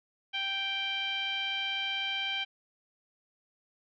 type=tone with low-pass filter; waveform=10% pulse; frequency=784 Hz; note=G5; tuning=in tune; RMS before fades=-33 dBFS; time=0.33-2.45 s; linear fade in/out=20 ms; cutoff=2900 Hz; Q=5.5; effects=none